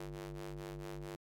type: ring-modulated tone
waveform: sawtooth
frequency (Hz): 97.9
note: G2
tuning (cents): -2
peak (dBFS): -36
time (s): 0-1.16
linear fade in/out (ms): 5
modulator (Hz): 247
effects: AAC 64 kbps